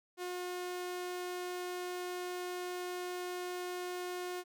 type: tone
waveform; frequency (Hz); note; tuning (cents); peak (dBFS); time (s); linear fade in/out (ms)
sawtooth; 359.5; F#4; -50; -34; 0.17-4.44; 50
effects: none

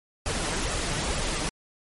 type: noise with flanger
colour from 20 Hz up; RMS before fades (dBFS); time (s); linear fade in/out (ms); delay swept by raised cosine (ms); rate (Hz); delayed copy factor
pink; -28; 0.26-1.49; 0; 1.5 to 6.8; 2.2; +0.55
effects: MP3 48 kbps

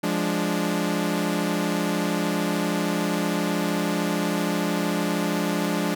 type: chord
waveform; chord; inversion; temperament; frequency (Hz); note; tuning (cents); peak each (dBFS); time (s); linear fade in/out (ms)
sawtooth; D diminished; first; equal; 174.61 / 207.7 / 293.7; F3 / Ab3 / D4; 0 / 0 / 0; -23; 0.03-5.95; 10
effects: none

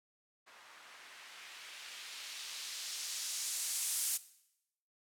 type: noise with low-pass filter sweep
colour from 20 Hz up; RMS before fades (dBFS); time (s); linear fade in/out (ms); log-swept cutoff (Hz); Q
violet; -42; 0.46-4.18; 20; 1200 to 10000; 0.97
effects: noise-tail reverb RT60 0.8 s tail -17 dB re dry

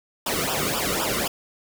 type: noise with flanger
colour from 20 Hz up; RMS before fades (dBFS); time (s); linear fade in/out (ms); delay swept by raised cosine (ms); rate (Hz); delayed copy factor
pink; -25; 0.26-1.28; 5; 0.47 to 1.24; 3.9; -0.9
effects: none

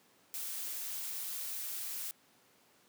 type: noise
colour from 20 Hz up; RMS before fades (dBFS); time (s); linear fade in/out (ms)
blue; -40; 0.34-2.11; 0
effects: pink hiss -66 dBFS RMS until 2.88 s + high-pass 200 Hz 12 dB/octave

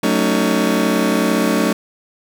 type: chord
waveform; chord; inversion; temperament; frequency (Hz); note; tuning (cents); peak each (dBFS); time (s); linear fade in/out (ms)
30% pulse; D# half-diminished seventh; first; just; 186.68 / 224 / 280 / 311.1; F#3 / A3 / C#4 / D#4; +16 / +31 / +18 / 0; -18 / -16 / -18 / -18; 0.03-1.73; 5
effects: none

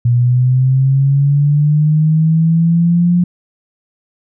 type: linear sweep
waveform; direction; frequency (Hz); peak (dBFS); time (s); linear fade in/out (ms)
sine; up; 119.4 to 177.3; -8; 0.05-3.24; 5
effects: none

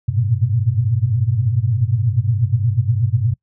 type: tone cluster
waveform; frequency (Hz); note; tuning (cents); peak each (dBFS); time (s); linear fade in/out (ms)
sine; 98.3 / 109.7 / 118.2 / 126.3; G2 / A2 / A#2 / B2; +5 / -5 / +24 / +39; -20; 0.08-3.34; 10
effects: noise-tail reverb RT60 0.1 s tail -25 dB re dry

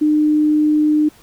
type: tone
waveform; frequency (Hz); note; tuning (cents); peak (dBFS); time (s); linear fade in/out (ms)
sine; 303; D#4; -46; -11; 0.01-1.09; 10
effects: pink hiss -48 dBFS RMS until 1.22 s

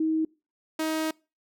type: tone pair in turn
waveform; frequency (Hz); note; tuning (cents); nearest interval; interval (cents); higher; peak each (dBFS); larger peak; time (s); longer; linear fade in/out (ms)
sine / sawtooth; 317.3 / 315.9; D#4 / D#4; +34 / +26; unison; 8; first; -22; neither; 0-0.25 / 0.79-1.11; second; 5
effects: noise-tail reverb RT60 0.3 s tail -24 dB re dry

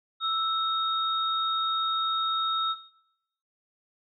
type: tone pair together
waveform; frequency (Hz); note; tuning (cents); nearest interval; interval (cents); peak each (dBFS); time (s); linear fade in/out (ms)
sine; 1318.5 / 3724; E6 / A#7; 0 / -2; octave + tritone; 1798; -27; 0.2-2.76; 50
effects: noise-tail reverb RT60 0.8 s tail -18 dB re dry

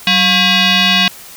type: tone with frequency modulation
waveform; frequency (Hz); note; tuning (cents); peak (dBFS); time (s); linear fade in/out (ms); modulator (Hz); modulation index
sine; 189; F#3; +37; -8; 0.07-1.08; 2; 901; 4.4
effects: white hiss -35 dBFS RMS until 1.36 s

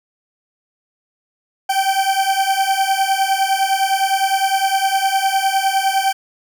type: beating tone pair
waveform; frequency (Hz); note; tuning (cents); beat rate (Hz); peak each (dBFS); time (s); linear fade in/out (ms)
40% pulse; 771 / 780.8; G5 / G5; -29 / -7; 9.8; -17; 1.69-6.13; 10
effects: none

